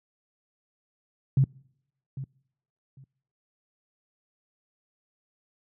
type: tone with echo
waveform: sine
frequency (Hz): 134.5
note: C3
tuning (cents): +48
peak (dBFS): -16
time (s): 1.37-1.44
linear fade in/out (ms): 2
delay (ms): 800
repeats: 2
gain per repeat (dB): -15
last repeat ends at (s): 3.04
effects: noise-tail reverb RT60 0.8 s tail -26 dB re dry + high-pass 80 Hz 12 dB/octave